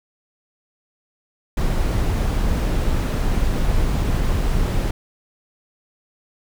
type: noise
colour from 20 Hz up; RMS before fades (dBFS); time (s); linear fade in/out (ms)
brown; -19; 1.57-4.91; 5
effects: none